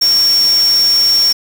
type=tone in noise; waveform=sine; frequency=5500 Hz; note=F8; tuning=27 cents flat; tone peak=-8 dBFS; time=0.01-1.33 s; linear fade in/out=10 ms; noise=white; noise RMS=-24 dBFS; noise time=0.01-1.33 s; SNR=+13 dB; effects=none